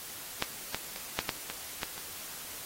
clicks, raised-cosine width 0.2 ms, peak -10 / -13 / -22 / -9 / -28 / -11 / -18 / -13 / -24 dBFS, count 9, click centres 0.424 / 0.746 / 0.961 / 1.19 / 1.255 / 1.292 / 1.5 / 1.832 / 1.979 s, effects white hiss -43 dBFS RMS until 2.65 s + AAC 48 kbps

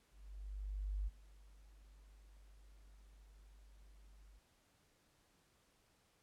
sine tone with ADSR envelope, 49.61 Hz, G1, 21 cents sharp, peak -36 dBFS, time 0.1-4.39 s, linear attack 970 ms, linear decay 28 ms, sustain -23 dB, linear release 5 ms, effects pink hiss -74 dBFS RMS until 6.22 s + low-pass 12000 Hz 12 dB/octave

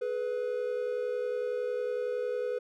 triangle tone pair together, 423.7 / 494.6 Hz, G#4 / B4, +35 / +3 cents, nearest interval minor third, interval 268 cents, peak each -33 / -29 dBFS, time 0.01-2.59 s, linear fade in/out 10 ms, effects none

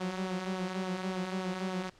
sawtooth tone with flanger, 185.9 Hz, F#3, 8 cents sharp, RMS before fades -35 dBFS, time 0-1.9 s, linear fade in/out 10 ms, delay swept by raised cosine 0.39 to 5.79 ms, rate 3.5 Hz, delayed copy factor -0.5, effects pink hiss -61 dBFS RMS until 1.99 s + low-pass 6000 Hz 12 dB/octave

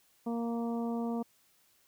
harmonic tone, 233.1 Hz, A#3, in tune, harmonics 1 / 2 / 3 / 4 / 5, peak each -32 / -39 / -42 / -46 / -50 dBFS, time 0.26-1.23 s, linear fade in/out 10 ms, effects white hiss -68 dBFS RMS until 1.87 s

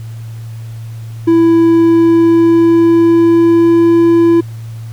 triangle tone with pitch glide, 331.7 to 336.3 Hz, E4 to E4, +11 to +35 cents, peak -3 dBFS, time 1.27-4.41 s, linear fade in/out 10 ms, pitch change +24 cents, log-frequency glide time 1.67-3.92 s, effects added 113 Hz sine -23 dBFS peak until 4.92 s + pink hiss -43 dBFS RMS until 4.92 s

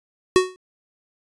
square tone with exponential decay, 370 Hz, F#4, in tune, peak -9 dBFS, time 0.36-0.56 s, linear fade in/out 0 ms, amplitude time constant 43 ms, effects resampled to 22050 Hz

